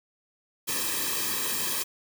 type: noise with comb filter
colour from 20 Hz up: white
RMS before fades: -29 dBFS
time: 0.67-1.84 s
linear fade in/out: 20 ms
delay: 1.4 ms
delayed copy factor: -0.95
effects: none